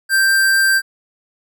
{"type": "tone", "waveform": "square", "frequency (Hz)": 1574, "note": "G6", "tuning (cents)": 7, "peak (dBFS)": -12, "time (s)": [0.09, 0.82], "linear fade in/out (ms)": 50, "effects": []}